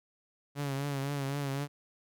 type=tone with vibrato; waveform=sawtooth; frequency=140 Hz; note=C#3; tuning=18 cents sharp; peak=-28 dBFS; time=0.55-1.68 s; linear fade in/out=50 ms; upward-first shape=triangle; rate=3.9 Hz; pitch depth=64 cents each way; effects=none